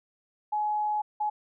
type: tone bursts at uneven times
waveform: sine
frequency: 844 Hz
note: G#5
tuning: 28 cents sharp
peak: -25 dBFS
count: 2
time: 0.52-1.02 / 1.2-1.3 s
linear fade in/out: 10 ms
effects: none